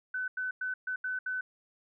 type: tone bursts at uneven times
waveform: sine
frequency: 1509 Hz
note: F#6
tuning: 34 cents sharp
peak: -31 dBFS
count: 6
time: 0.14-0.28 / 0.37-0.51 / 0.61-0.74 / 0.87-0.96 / 1.04-1.19 / 1.26-1.41 s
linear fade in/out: 5 ms
effects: none